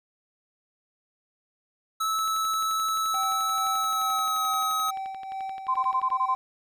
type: tone with pitch glide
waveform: square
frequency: 1305 to 1274.5 Hz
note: E6 to D#6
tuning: -18 to +41 cents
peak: -25 dBFS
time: 2-4.91 s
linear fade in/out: 10 ms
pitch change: -41 cents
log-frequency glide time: 3.72-4.45 s
type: click train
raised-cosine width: 0.3 ms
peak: -29 dBFS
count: 46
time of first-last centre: 2.19-6.103 s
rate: 11.5 Hz
type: tone with tremolo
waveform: triangle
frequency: 771 Hz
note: G5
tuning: 29 cents flat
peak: -28 dBFS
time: 3.14-6.35 s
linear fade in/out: 0 ms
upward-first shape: sine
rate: 2.3 Hz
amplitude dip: 50%
type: tone bursts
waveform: sine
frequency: 1036 Hz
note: C6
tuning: 17 cents flat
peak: -21 dBFS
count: 8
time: 5.68-6.347 s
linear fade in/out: 10 ms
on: 65 ms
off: 21 ms
effects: none